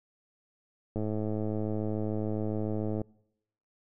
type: click train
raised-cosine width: 2 ms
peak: -20 dBFS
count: 221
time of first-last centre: 0.96-3.016 s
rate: 107 Hz
effects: noise-tail reverb RT60 0.8 s tail -25 dB re dry